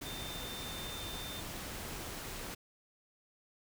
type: tone in noise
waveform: sine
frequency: 3592 Hz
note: A7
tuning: 35 cents sharp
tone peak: -45 dBFS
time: 0.05-1.41 s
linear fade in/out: 10 ms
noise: pink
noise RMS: -43 dBFS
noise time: 0.01-2.55 s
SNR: -5 dB
effects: none